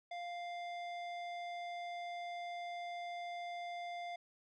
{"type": "tone with low-pass filter", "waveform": "square", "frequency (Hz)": 698.5, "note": "F5", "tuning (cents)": 0, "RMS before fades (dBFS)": -44, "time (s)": [0.11, 4.16], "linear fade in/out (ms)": 5, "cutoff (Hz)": 3400, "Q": 1, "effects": []}